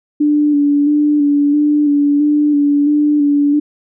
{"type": "tone with vibrato", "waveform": "sine", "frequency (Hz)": 292.2, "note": "D4", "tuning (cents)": -9, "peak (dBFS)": -9, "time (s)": [0.2, 3.6], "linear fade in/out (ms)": 10, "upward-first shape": "square", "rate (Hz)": 1.5, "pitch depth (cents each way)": 24, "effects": []}